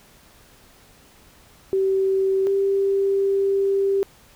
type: tone pair in turn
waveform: sine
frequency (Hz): 385 / 393.1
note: G4 / G4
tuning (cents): -31 / +5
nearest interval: unison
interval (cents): 36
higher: second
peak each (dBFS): -17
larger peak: neither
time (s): 1.73-2.47 / 2.47-4.03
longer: second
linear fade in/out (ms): 0
effects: pink hiss -52 dBFS RMS until 4.35 s